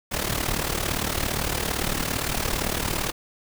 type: noise with amplitude modulation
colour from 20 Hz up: pink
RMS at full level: -23 dBFS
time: 0.11-3.12 s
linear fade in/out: 20 ms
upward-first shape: sine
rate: 37.6 Hz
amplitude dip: 75%
effects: none